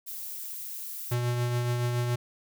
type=noise; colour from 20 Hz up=violet; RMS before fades=-38 dBFS; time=0.06-1.15 s; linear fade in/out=20 ms
type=tone with tremolo; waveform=square; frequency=121.4 Hz; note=B2; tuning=29 cents flat; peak=-25 dBFS; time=1.11-2.16 s; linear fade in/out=10 ms; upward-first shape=triangle; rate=7.1 Hz; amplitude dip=35%
effects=none